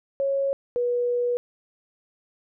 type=tone pair in turn; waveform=sine; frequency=550 / 485.7 Hz; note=C#5 / B4; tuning=-14 / -29 cents; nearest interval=major second; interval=215 cents; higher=first; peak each=-21 dBFS; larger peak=neither; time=0.2-0.53 / 0.76-1.37 s; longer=second; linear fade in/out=0 ms; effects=none